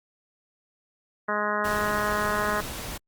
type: harmonic tone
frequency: 209 Hz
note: G#3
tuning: 11 cents sharp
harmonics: 1 / 2 / 3 / 4 / 5 / 6 / 7 / 8 / 9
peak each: -35 / -34 / -31 / -36 / -30 / -31 / -32 / -34 / -36 dBFS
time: 1.28-2.61 s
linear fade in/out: 10 ms
type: noise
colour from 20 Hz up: pink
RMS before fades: -35 dBFS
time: 1.64-2.98 s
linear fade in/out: 10 ms
type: click train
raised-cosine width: 5 ms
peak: -31 dBFS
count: 12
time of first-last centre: 1.68-2.671 s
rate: 11.1 Hz
effects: Opus 48 kbps